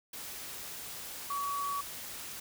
sine tone in noise, 1132 Hz, C#6, 36 cents sharp, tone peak -32 dBFS, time 1.3-1.81 s, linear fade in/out 5 ms, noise white, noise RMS -43 dBFS, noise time 0.13-2.4 s, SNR +8 dB, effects none

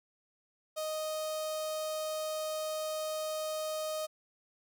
sawtooth tone with notch filter, 622.3 Hz, D#5, in tune, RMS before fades -36 dBFS, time 0.76-4.07 s, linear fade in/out 20 ms, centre 2000 Hz, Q 0.99, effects none

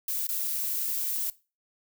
violet noise with dropouts, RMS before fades -30 dBFS, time 0.08-1.3 s, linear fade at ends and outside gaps 2 ms, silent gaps 0.269-0.289 s, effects noise-tail reverb RT60 0.3 s tail -19 dB re dry

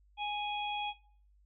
harmonic tone, 830 Hz, G#5, 1 cent flat, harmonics 1 / 3 / 4, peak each -35 / -40 / -41 dBFS, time 0.17-0.94 s, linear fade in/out 50 ms, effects noise-tail reverb RT60 0.5 s tail -18 dB re dry + added 50 Hz sine -62 dBFS peak until 1.45 s

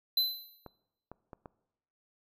square tone with exponential decay, 4036 Hz, B7, 37 cents sharp, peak -23 dBFS, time 0.17-0.68 s, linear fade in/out 5 ms, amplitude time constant 110 ms
clicks, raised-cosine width 1 ms, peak -31 dBFS, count 4, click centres 0.663 / 1.116 / 1.332 / 1.458 s
effects noise-tail reverb RT60 0.9 s tail -21 dB re dry

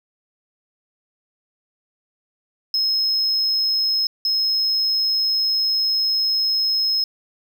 triangle tone bursts at uneven times, 5160 Hz, E8, 38 cents flat, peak -16 dBFS, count 2, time 2.74-4.07 / 4.25-7.04 s, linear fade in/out 2 ms, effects none

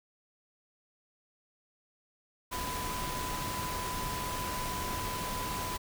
sine tone in noise, 999 Hz, B5, 20 cents sharp, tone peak -37 dBFS, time 2.51-5.78 s, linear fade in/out 20 ms, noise pink, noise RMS -37 dBFS, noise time 2.51-5.78 s, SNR -3 dB, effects none

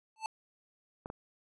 square tone with exponential growth, 880 Hz, A5, in tune, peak -30 dBFS, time 0.16-0.26 s, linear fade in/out 1 ms, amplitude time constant 20 ms
clicks, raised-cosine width 1 ms, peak -26 dBFS, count 2, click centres 1.059 / 1.101 s
effects resampled to 22050 Hz

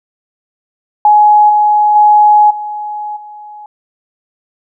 sine tone with level steps, 840 Hz, G#5, 19 cents sharp, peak -3 / -6 / -3 / -18 / -28 dBFS, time 1.05-3.66 s, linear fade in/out 2 ms, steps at 1.49 / 1.95 / 2.5 / 3.16 s, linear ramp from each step 10 ms, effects none

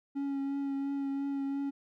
triangle tone with vibrato, 277.2 Hz, C#4, in tune, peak -29 dBFS, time 0.15-1.71 s, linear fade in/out 20 ms, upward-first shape triangle, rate 2.9 Hz, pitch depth 20 cents each way, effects none

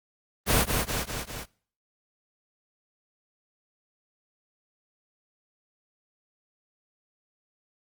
pink noise with echo, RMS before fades -21 dBFS, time 0.46-0.66 s, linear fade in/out 50 ms, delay 200 ms, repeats 4, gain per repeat -4 dB, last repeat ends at 1.46 s, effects noise-tail reverb RT60 0.5 s tail -24 dB re dry + Opus 24 kbps

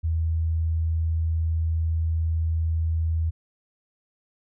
sine tone, 81.2 Hz, E2, 26 cents flat, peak -21 dBFS, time 0.03-3.31 s, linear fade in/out 20 ms, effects none

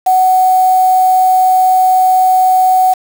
sine tone with quantisation, 746 Hz, F#5, 14 cents sharp, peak -6 dBFS, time 0.06-2.94 s, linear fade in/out 10 ms, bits 4, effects none

